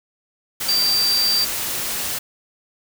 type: tone in noise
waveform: sine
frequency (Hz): 4683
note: D8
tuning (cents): -6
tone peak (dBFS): -16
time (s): 0.68-1.45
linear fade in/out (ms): 10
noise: white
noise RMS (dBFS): -25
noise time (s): 0.6-2.19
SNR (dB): +6
effects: none